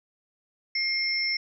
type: tone pair together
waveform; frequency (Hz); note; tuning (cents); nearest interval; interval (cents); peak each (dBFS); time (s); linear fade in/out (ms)
sine; 2129 / 5357; C7 / E8; +30 / +27; octave + major third; 1597; -27; 0.75-1.37; 5
effects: none